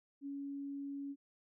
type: tone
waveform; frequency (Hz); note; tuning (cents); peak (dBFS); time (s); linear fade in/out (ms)
sine; 280; C#4; +18; -40; 0.21-1.16; 50
effects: none